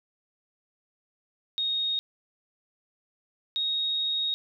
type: tone pair in turn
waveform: sine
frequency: 3729 / 3753 Hz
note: A#7 / A#7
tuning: 0 / +11 cents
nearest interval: unison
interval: 11 cents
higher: second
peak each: -25 dBFS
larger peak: neither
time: 1.58-1.99 / 3.56-4.34 s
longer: second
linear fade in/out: 0 ms
effects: none